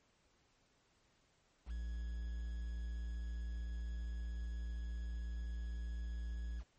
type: tone with quantisation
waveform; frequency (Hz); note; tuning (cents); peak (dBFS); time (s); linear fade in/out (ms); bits
triangle; 57.8; A#1; -14; -37; 1.66-6.64; 50; 10
effects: pink hiss -74 dBFS RMS until 6.78 s + MP3 32 kbps